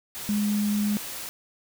sine tone in noise, 207.7 Hz, G#3, in tune, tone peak -22 dBFS, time 0.29-0.97 s, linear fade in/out 0 ms, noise white, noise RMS -36 dBFS, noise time 0.15-1.29 s, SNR +11 dB, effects none

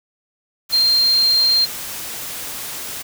sine tone in noise, 4186 Hz, C8, in tune, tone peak -12 dBFS, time 0.72-1.66 s, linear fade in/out 20 ms, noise white, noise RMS -29 dBFS, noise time 0.69-3.03 s, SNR +14 dB, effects none

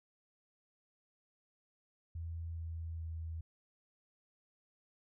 sine tone with pitch steps, 83 / 82.19 / 81.39 Hz, E2 / E2 / E2, +12 / -5 / -21 cents, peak -39 dBFS, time 2.15-3.41 s, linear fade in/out 5 ms, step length 420 ms, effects none

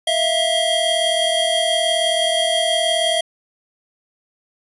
square tone cluster, 647 / 686 / 3241 Hz, E5 / F5 / G#7, -32 / -31 / -43 cents, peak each -21 / -23 / -20 dBFS, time 0.07-3.21 s, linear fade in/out 5 ms, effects resampled to 24000 Hz

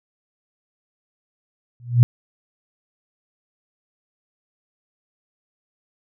sine tone with exponential growth, 120.8 Hz, B2, 38 cents flat, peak -4 dBFS, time 1.8-2.03 s, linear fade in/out 0 ms, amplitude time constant 48 ms, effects none

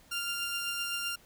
sawtooth tone pair together, 1396.9 / 2786 Hz, F6 / F7, 0 / -5 cents, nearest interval octave, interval 1195 cents, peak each -33 / -31 dBFS, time 0.11-1.16 s, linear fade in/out 10 ms, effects pink hiss -60 dBFS RMS until 1.25 s

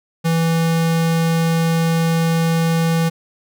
square tone, 164.81 Hz, E3, in tune, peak -15 dBFS, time 0.24-3.1 s, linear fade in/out 20 ms, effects none

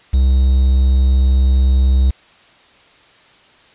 triangle tone with quantisation, 65.41 Hz, C2, in tune, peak -7 dBFS, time 0.13-2.11 s, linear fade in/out 10 ms, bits 6, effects white hiss -48 dBFS RMS until 3.74 s + resampled to 8000 Hz

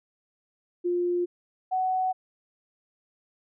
sine tone pair in turn, 352.4 / 746.7 Hz, F4 / F#5, +16 / +16 cents, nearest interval octave + minor second, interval 1300 cents, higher second, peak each -23 dBFS, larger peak neither, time 0.84-1.26 / 1.71-2.13 s, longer neither, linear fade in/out 20 ms, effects none

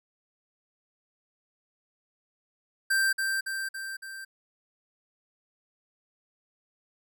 square tone with echo, 1570 Hz, G6, 2 cents sharp, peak -23 dBFS, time 2.9-3.13 s, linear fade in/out 10 ms, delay 280 ms, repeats 4, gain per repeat -4 dB, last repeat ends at 4.25 s, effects none

